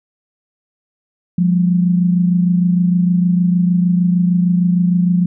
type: tone pair together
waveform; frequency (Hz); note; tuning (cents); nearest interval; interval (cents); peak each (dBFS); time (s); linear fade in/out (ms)
sine; 176.67 / 203.2; F3 / G#3; +20 / -38; major second; 242; -11 / -20; 1.38-5.26; 5
effects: none